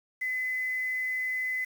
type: tone with quantisation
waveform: sine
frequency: 2022 Hz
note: B6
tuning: 40 cents sharp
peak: -28 dBFS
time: 0.21-1.65 s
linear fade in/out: 10 ms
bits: 8
effects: none